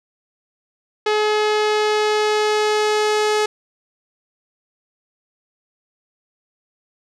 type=tone with low-pass filter sweep; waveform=sawtooth; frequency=424.9 Hz; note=G#4; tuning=40 cents sharp; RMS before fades=-18 dBFS; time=1.06-3.46 s; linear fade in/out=5 ms; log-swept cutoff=4400 to 7000 Hz; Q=1; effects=none